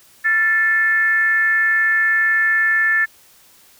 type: tone with frequency modulation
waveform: sine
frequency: 1762 Hz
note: A6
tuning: 2 cents sharp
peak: -13 dBFS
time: 0.24-3.06 s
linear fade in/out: 20 ms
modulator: 397 Hz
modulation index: 0.47
effects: white hiss -50 dBFS RMS until 3.79 s